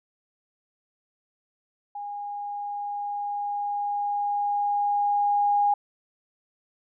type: tone with level ramp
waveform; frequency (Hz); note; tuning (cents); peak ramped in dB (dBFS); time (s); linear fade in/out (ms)
sine; 818; G#5; -26; -32 to -18; 1.95-5.74; 5
effects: none